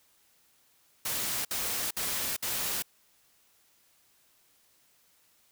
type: noise bursts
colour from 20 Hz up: white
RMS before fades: -32 dBFS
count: 4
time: 1.05-2.824 s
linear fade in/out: 5 ms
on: 400 ms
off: 58 ms
effects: white hiss -66 dBFS RMS until 5.51 s